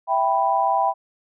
sine chord, E minor, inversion none, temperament equal, 659.3 / 784 / 987.8 Hz, E5 / G5 / B5, 0 / 0 / 0 cents, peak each -24 / -20 / -21 dBFS, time 0.07-0.94 s, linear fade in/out 50 ms, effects none

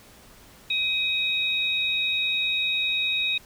sine tone pair together, 2520 / 3775 Hz, D#7 / A#7, +21 / +21 cents, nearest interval perfect fifth, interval 700 cents, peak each -25 dBFS, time 0.7-3.38 s, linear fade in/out 5 ms, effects pink hiss -51 dBFS RMS until 3.45 s

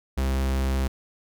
45% pulse tone, 66.4 Hz, C2, 26 cents sharp, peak -22 dBFS, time 0.17-0.88 s, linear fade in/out 10 ms, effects none

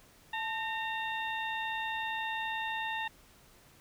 harmonic tone with a mistuned harmonic, 915 Hz, A#5, 32 cents flat, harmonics 1 / 2 / 3 / 4, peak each -36 / -37 / -41 / -43 dBFS, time 0.33-3.08 s, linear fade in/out 5 ms, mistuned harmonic 1, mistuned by -65 cents, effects pink hiss -60 dBFS RMS until 3.8 s

